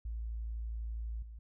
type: tone with level steps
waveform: sine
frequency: 56.1 Hz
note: A1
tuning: 34 cents sharp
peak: -36 / -45 dBFS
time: 0.05-1.39 s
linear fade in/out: 5 ms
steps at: 1.22 s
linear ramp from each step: 5 ms
effects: none